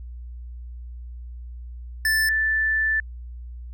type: tone pair in turn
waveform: square / sine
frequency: 1760 / 1760 Hz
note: A6 / A6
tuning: 0 / 0 cents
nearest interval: unison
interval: 0 cents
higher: neither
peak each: -19 dBFS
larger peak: neither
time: 2.05-2.29 / 2.29-3 s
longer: second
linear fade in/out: 2 ms
effects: added 60 Hz sine -34 dBFS peak until 3.73 s